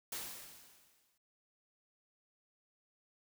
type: noise with exponential decay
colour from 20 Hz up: white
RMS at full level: -40 dBFS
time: 0.12-1.18 s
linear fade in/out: 5 ms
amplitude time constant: 230 ms
effects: none